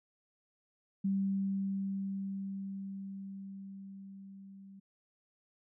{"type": "tone with level ramp", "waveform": "sine", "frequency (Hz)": 195.1, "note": "G3", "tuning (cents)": -8, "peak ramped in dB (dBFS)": [-28, -50], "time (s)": [1.04, 4.8], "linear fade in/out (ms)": 10, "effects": []}